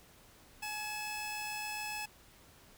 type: tone pair together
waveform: sawtooth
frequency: 844.7 / 2601 Hz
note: G#5 / E7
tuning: +29 / -24 cents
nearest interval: octave + perfect fifth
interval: 1947 cents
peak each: -37 / -37 dBFS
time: 0.62-2.06 s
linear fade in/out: 10 ms
effects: pink hiss -60 dBFS RMS until 2.77 s